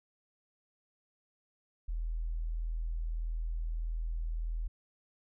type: tone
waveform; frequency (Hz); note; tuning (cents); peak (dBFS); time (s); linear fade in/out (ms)
sine; 40.81; E1; -17; -32; 1.88-4.68; 10
effects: none